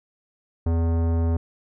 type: tone with tanh clipping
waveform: sine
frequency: 83.1 Hz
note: E2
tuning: 15 cents sharp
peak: -21 dBFS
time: 0.66-1.37 s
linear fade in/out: 5 ms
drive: 18 dB
effects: none